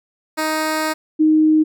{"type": "tone pair in turn", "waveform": ["10% pulse", "sine"], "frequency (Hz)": [312.4, 311], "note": ["D#4", "D#4"], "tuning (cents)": [7, -1], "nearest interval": "unison", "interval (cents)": 8, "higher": "first", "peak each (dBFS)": -10, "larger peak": "neither", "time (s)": [[0.37, 0.94], [1.19, 1.64]], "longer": "first", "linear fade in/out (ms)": 20, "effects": []}